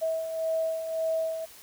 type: beating tone pair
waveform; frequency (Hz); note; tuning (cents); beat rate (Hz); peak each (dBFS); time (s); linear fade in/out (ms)
sine; 645 / 646.8; E5 / E5; -38 / -33; 1.8; -35 / -27; 0.01-1.46; 20
effects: white hiss -50 dBFS RMS until 1.62 s